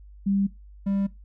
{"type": "tone pair in turn", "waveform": ["sine", "triangle"], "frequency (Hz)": [197.6, 197.6], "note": ["G3", "G3"], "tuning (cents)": [14, 14], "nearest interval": "unison", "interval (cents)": 0, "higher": "neither", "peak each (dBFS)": -20, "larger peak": "neither", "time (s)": [[0.26, 0.47], [0.86, 1.07]], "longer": "neither", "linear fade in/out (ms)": 10, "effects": ["noise-tail reverb RT60 0.2 s tail -19 dB re dry", "added 50 Hz sine -44 dBFS peak until 1.24 s"]}